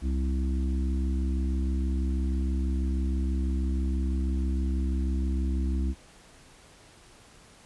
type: harmonic tone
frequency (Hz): 66.2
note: C2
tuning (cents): +21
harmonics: 1 / 3 / 4 / 5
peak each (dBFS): -25 / -35 / -37 / -39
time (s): 0.01-5.95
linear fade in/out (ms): 50
effects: pink hiss -54 dBFS RMS until 7.65 s + resampled to 24000 Hz